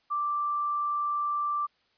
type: tone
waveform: sine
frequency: 1174.7 Hz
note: D6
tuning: in tune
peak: -26 dBFS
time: 0.1-1.67 s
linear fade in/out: 20 ms
effects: white hiss -69 dBFS RMS until 1.97 s + resampled to 11025 Hz